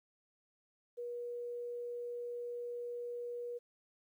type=tone; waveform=sine; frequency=481.1 Hz; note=B4; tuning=45 cents flat; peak=-39 dBFS; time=0.97-3.59 s; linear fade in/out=20 ms; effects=12-bit